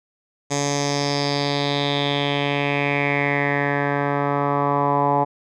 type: tone with low-pass filter sweep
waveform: 10% pulse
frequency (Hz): 142.7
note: D3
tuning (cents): -49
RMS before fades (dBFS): -21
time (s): 0.5-5.25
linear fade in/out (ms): 20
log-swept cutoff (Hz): 6800 to 900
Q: 4.7
effects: none